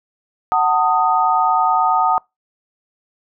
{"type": "chord", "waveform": "sine", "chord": "D# diminished", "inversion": "first", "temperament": "just", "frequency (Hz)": [746.7, 896, 1244.5], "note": ["F#5", "A5", "D#6"], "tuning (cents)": [16, 31, 0], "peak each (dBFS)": -17, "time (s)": [0.52, 2.18], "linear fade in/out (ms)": 0, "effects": ["noise-tail reverb RT60 0.2 s tail -26 dB re dry"]}